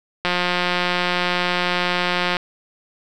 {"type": "click train", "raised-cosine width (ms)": 0.3, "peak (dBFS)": -4, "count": 378, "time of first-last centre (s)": [0.25, 2.368], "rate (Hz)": 178, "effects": []}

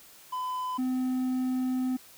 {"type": "tone pair in turn", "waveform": "triangle", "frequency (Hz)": [1009, 255.9], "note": ["B5", "C4"], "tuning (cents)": [37, -38], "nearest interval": "2 octaves", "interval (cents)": 2375, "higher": "first", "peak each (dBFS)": [-28, -24], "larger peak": "second", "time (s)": [[0.32, 0.78], [0.78, 1.97]], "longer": "second", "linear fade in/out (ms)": 10, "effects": ["white hiss -53 dBFS RMS until 2.17 s"]}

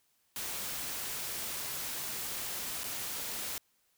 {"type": "noise with dropouts", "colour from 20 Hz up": "white", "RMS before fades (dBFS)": -38, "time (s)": [0.36, 3.58], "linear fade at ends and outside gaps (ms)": 1, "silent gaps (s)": [2.835, 2.841], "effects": ["white hiss -73 dBFS RMS until 3.97 s"]}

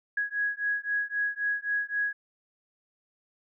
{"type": "beating tone pair", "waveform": "sine", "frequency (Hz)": [1661.2, 1665], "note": ["G#6", "G#6"], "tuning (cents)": [0, 4], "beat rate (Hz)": 3.8, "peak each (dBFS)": -30, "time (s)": [0.17, 2.13], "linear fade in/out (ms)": 5, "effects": []}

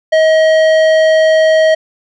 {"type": "tone with tanh clipping", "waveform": "triangle", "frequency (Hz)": 634, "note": "D#5", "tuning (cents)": 32, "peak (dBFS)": -8, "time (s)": [0.12, 1.75], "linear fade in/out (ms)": 10, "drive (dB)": 17, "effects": []}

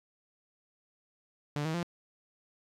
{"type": "tone with pitch steps", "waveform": "sawtooth", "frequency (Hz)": [146.83, 159.2, 172.61], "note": ["D3", "D#3", "F3"], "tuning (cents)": [0, 40, -20], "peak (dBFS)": -27, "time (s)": [1.56, 1.83], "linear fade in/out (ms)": 0, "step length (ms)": 90, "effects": ["low-pass 7000 Hz 12 dB/octave", "11-bit"]}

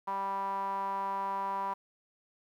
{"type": "tone with band-pass filter", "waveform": "sawtooth", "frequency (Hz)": 196, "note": "G3", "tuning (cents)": 0, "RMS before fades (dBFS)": -34, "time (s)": [0.07, 1.74], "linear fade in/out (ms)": 10, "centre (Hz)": 960, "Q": 8.2, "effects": ["11-bit"]}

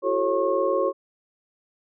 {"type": "tone cluster", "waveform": "sine", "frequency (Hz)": [338.1, 378.7, 439, 546, 1087], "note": ["E4", "F#4", "A4", "C#5", "C#6"], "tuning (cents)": [44, 40, -4, -26, -34], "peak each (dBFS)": [-30, -26, -28, -23, -28], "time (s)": [0.02, 0.93], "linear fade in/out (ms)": 50, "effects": []}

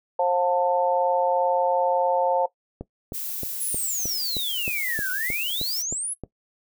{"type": "harmonic tone", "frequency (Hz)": 177.7, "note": "F3", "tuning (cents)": 30, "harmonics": [3, 4, 5], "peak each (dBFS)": [-22, -26, -23], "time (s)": [0.19, 2.46], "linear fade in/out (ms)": 5}
{"type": "click train", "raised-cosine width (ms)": 2, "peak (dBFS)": -19, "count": 12, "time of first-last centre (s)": [2.81, 6.237], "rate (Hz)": 3.21}
{"type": "noise", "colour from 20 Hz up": "violet", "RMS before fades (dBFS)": -31, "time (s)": [3.13, 5.83], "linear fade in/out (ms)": 20}
{"type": "exponential two-way sweep", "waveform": "sine", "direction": "down then up", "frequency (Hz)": [11000, 1456, 11000], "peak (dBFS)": -26, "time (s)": [3.6, 6.14], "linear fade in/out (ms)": 10, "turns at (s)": 5.11}
{"effects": ["noise-tail reverb RT60 0.1 s tail -18 dB re dry"]}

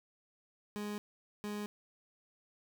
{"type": "tone bursts at uneven times", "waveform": "30% pulse", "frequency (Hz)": 207.7, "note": "G#3", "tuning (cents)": 0, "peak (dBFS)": -35, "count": 2, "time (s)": [[0.76, 0.98], [1.44, 1.66]], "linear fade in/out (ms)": 0, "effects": ["11-bit"]}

